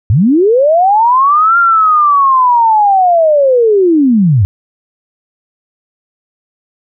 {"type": "linear two-way sweep", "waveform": "sine", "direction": "up then down", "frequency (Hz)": [87.5, 1400, 87.5], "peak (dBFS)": -5, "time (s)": [0.1, 4.45], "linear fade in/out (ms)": 0, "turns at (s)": 1.58, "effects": []}